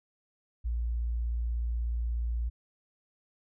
sine tone, 58.27 Hz, A#1, in tune, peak -28 dBFS, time 0.64-2.5 s, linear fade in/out 20 ms, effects none

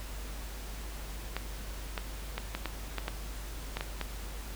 clicks, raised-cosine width 0.3 ms, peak -17 dBFS, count 10, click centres 1.366 / 1.978 / 2.38 / 2.55 / 2.657 / 2.983 / 3.081 / 3.77 / 3.809 / 4.013 s, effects added 50 Hz sine -39 dBFS peak until 4.55 s + pink hiss -46 dBFS RMS until 4.55 s

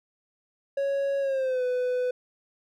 triangle tone with pitch glide, 554.4 to 499.7 Hz, C#5 to B4, 0 to +20 cents, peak -22 dBFS, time 0.77-2.11 s, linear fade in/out 5 ms, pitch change -180 cents, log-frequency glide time 1.2-1.64 s, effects none

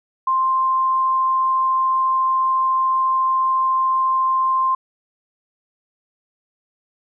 sine tone, 1049 Hz, C6, 4 cents sharp, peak -15 dBFS, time 0.27-4.75 s, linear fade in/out 5 ms, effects none

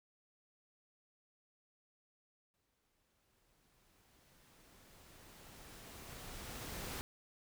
pink noise with exponential growth, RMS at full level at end -43 dBFS, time 2.54-7.01 s, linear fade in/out 0 ms, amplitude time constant 970 ms, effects none

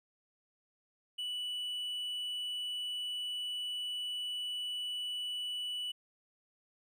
triangle tone, 2960 Hz, F#7, in tune, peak -34 dBFS, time 1.18-5.92 s, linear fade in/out 10 ms, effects none

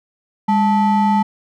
triangle ring-modulated tone, 540 Hz, C#5, 45 cents flat, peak -7 dBFS, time 0.48-1.23 s, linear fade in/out 10 ms, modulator 336 Hz, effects none

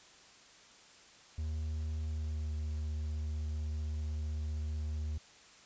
triangle tone with pitch glide, 77.78 to 76.31 Hz, D#2 to D#2, 0 to -33 cents, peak -32 dBFS, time 1.38-5.18 s, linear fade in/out 5 ms, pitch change -33 cents, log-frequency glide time 2.07-2.52 s, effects white hiss -58 dBFS RMS until 5.65 s + resampled to 16000 Hz

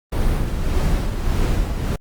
brown noise with tremolo, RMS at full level -17 dBFS, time 0.12-1.96 s, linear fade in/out 5 ms, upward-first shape sine, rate 1.7 Hz, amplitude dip 50%, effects Opus 32 kbps

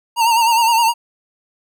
square tone with vibrato, 920 Hz, A#5, 23 cents flat, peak -12 dBFS, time 0.16-0.94 s, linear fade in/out 50 ms, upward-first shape sine, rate 9.7 Hz, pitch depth 61 cents each way, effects none

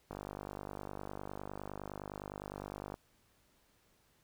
click train, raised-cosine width 1 ms, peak -28 dBFS, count 142, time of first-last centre 0.11-2.941 s, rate 49.8 Hz, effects pink hiss -71 dBFS RMS until 4.23 s

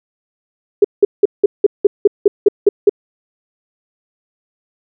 sine tone bursts, 406.6 Hz, G#4, 37 cents flat, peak -3 dBFS, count 11, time 0.82-2.895 s, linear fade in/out 5 ms, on 25 ms, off 180 ms, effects none

